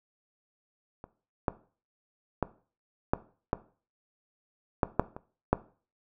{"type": "clicks", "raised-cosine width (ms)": 1, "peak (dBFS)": [-28, -11, -12, -9, -11, -8, -7, -26, -7], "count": 9, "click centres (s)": [1.041, 1.482, 2.427, 3.135, 3.531, 4.832, 4.996, 5.165, 5.53], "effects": ["noise-tail reverb RT60 0.4 s tail -17 dB re dry"]}